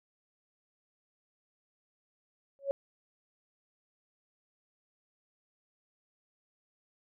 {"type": "tone with exponential growth", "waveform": "sine", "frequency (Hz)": 554.4, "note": "C#5", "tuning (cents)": 0, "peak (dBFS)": -23, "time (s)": [2.59, 2.71], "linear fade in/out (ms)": 0, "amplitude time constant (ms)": 26, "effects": []}